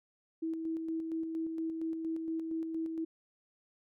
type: tone with tremolo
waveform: sine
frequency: 324.4 Hz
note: E4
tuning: 28 cents flat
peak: -32 dBFS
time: 0.42-3.05 s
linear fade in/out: 10 ms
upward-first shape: square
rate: 4.3 Hz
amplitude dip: 35%
effects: none